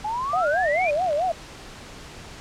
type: exponential sweep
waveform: sine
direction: up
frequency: 825 to 2489 Hz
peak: -24 dBFS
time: 0.04-0.91 s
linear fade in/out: 10 ms
type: tone with vibrato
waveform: sine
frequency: 659.3 Hz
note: E5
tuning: in tune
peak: -20 dBFS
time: 0.33-1.32 s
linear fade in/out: 5 ms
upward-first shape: sine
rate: 4.6 Hz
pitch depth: 230 cents each way
type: click train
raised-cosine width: 0.2 ms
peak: -26 dBFS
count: 19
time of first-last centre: 0.82-1.218 s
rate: 45.2 Hz
effects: pink hiss -41 dBFS RMS until 2.4 s + low-pass 7000 Hz 12 dB/octave